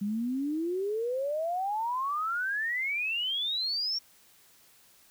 sine exponential sweep, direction up, 196.9 to 5588 Hz, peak -28 dBFS, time 0.01-3.99 s, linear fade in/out 10 ms, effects white hiss -60 dBFS RMS until 5.1 s

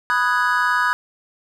triangle chord, G# minor seventh, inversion first, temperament equal, 987.8 / 1244.5 / 1480 / 1661.2 Hz, B5 / D#6 / F#6 / G#6, 0 / 0 / 0 / 0 cents, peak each -20 dBFS, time 0.1-0.93 s, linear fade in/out 0 ms, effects none

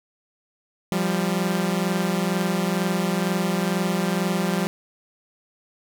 sawtooth tone pair together, 174.61 / 196.73 Hz, F3 / G3, 0 / +6 cents, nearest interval major second, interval 206 cents, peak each -20 dBFS, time 0.92-4.67 s, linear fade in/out 0 ms, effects none

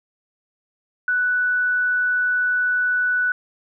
sine tone, 1484 Hz, F#6, 5 cents sharp, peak -17 dBFS, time 1.08-3.32 s, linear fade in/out 2 ms, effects none

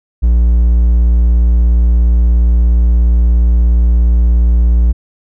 triangle tone, 58.5 Hz, A#1, 7 cents sharp, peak -4 dBFS, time 0.22-4.93 s, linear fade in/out 20 ms, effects none

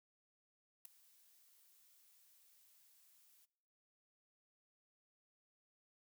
blue noise with ADSR envelope, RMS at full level -45 dBFS, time 0.85-3.46 s, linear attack 4 ms, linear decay 4 ms, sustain -24 dB, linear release 18 ms, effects noise-tail reverb RT60 0.8 s tail -22 dB re dry

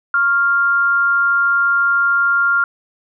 sine tone pair together, 1108.7 / 1396.9 Hz, C#6 / F6, 0 / 0 cents, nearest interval major third, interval 400 cents, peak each -23 / -12 dBFS, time 0.14-2.64 s, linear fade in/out 2 ms, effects none

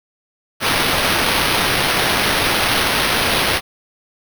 violet noise with sample-and-hold, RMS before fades -17 dBFS, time 0.6-3.61 s, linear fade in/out 50 ms, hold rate 7350 Hz, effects none

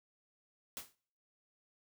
white noise with exponential decay, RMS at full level -40 dBFS, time 0.77-0.95 s, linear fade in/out 0 ms, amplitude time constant 37 ms, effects noise-tail reverb RT60 0.6 s tail -26 dB re dry

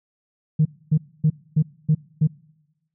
sine tone bursts, 154.5 Hz, D#3, 12 cents flat, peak -12 dBFS, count 6, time 0.59-2.274 s, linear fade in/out 10 ms, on 64 ms, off 260 ms, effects noise-tail reverb RT60 1.0 s tail -25 dB re dry + tanh soft clip ceiling -9 dBFS

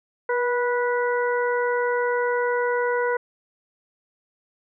harmonic tone with a mistuned harmonic, 490.2 Hz, B4, 13 cents flat, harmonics 1 / 2 / 3 / 4, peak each -22 / -27 / -28 / -33 dBFS, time 0.29-3.17 s, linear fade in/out 5 ms, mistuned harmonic 1, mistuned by -21 cents, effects none

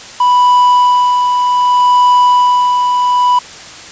triangle tone with tremolo, 987.8 Hz, B5, in tune, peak -3 dBFS, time 0.2-3.39 s, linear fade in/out 5 ms, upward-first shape sine, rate 0.65 Hz, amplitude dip 40%, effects white hiss -31 dBFS RMS until 3.91 s + resampled to 16000 Hz

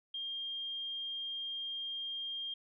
sine tone, 3210 Hz, G7, 40 cents sharp, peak -37 dBFS, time 0.14-2.54 s, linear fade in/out 5 ms, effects none

